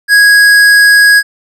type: tone with hard clipping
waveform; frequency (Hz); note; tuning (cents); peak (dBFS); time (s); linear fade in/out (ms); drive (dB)
sine; 1656; G#6; -5; -4; 0.08-1.23; 50; 13
effects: none